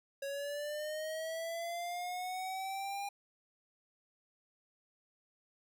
square linear sweep, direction up, 551 to 808 Hz, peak -38 dBFS, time 0.22-3.09 s, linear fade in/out 5 ms, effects none

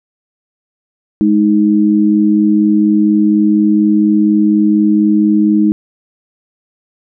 sine tone pair together, 209.1 / 313.3 Hz, G#3 / D#4, +12 / +12 cents, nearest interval perfect fifth, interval 700 cents, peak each -10 dBFS, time 1.21-5.72 s, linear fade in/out 0 ms, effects none

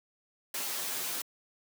white noise with comb filter, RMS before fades -35 dBFS, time 0.54-1.22 s, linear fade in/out 5 ms, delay 9.2 ms, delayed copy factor -1, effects high-pass 200 Hz 12 dB/octave

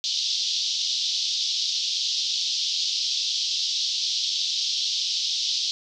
pink band-pass noise, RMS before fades -26 dBFS, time 0.04-5.71 s, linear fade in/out 0 ms, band 3300 to 5700 Hz, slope 48 dB/octave, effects none

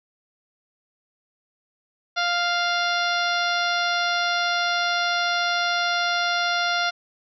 harmonic tone, 698.5 Hz, F5, in tune, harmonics 1 / 2 / 3 / 4 / 5 / 6 / 7 / 8, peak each -26 / -24 / -31 / -33 / -30 / -32 / -35 / -35 dBFS, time 2.16-6.91 s, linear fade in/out 20 ms, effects none

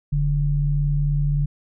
sine tone pair together, 40.61 / 144.7 Hz, E1 / D3, -25 / -25 cents, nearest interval octave + minor seventh, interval 2200 cents, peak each -22 / -19 dBFS, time 0.12-1.46 s, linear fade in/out 10 ms, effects none

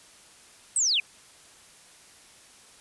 sine linear sweep, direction down, 8372 to 2352 Hz, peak -21 dBFS, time 0.76-1 s, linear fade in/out 2 ms, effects white hiss -53 dBFS RMS until 2.8 s + resampled to 24000 Hz

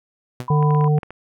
sawtooth tone with exponential decay, 124.4 Hz, B2, 13 cents sharp, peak -20 dBFS, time 0.4-0.51 s, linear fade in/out 0 ms, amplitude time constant 22 ms
sine tone, 996 Hz, B5, 14 cents sharp, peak -23 dBFS, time 0.48-0.88 s, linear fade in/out 2 ms
harmonic tone, 150 Hz, D3, 37 cents sharp, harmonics 1 / 3 / 5, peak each -14 / -24 / -28 dBFS, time 0.5-0.99 s, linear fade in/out 5 ms
clicks, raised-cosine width 0.5 ms, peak -20 dBFS, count 8, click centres 0.627 / 0.707 / 0.748 / 0.81 / 0.843 / 0.981 / 1.032 / 1.106 s
effects none

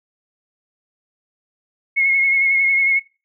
sine tone with vibrato, 2172 Hz, C#7, 36 cents flat, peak -13 dBFS, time 1.96-3 s, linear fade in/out 20 ms, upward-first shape sine, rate 11 Hz, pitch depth 28 cents each way, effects noise-tail reverb RT60 0.3 s tail -22 dB re dry

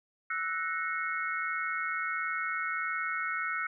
sine chord, F# dominant seventh, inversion third, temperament equal with one note detuned, 1318.5 / 1480 / 1864.7 / 2182 Hz, E6 / F#6 / A#6 / C#7, 0 / 0 / 0 / -28 cents, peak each -35 / -35 / -39 / -36 dBFS, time 0.3-3.67 s, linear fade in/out 5 ms, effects none

